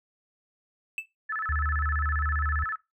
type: tone with exponential decay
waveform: triangle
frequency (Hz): 2637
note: E7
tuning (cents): 0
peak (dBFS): -23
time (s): 0.98-1.06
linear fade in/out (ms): 1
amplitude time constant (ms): 17
type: tone with vibrato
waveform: sine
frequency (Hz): 1503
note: F#6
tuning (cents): +27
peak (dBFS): -28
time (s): 1.29-2.76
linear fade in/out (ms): 10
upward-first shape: square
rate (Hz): 15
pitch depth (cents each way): 250
type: tone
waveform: sine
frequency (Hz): 74.4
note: D2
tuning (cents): +23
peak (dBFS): -26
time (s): 1.49-2.64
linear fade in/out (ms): 5
effects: noise-tail reverb RT60 0.2 s tail -18 dB re dry